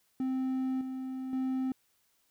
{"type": "tone with level steps", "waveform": "triangle", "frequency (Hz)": 260.8, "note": "C4", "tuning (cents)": -5, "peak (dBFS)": [-27, -33, -27], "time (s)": [0.2, 1.72], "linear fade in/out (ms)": 2, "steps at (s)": [0.81, 1.33], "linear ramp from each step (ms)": 2, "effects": ["white hiss -72 dBFS RMS until 2.3 s"]}